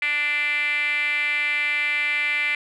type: tone with band-pass filter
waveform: 5% pulse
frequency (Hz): 293.7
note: D4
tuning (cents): 0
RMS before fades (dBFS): -23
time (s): 0.02-2.55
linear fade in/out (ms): 2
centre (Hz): 2200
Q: 9.9
effects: none